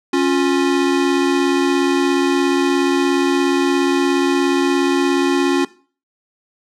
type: tone pair together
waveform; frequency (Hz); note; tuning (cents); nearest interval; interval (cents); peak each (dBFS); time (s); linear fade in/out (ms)
square; 276.8 / 353.8; C#4 / F4; -2 / +23; major third; 425; -17; 0.13-5.65; 5
effects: noise-tail reverb RT60 0.4 s tail -19 dB re dry + low-pass 7000 Hz 12 dB/octave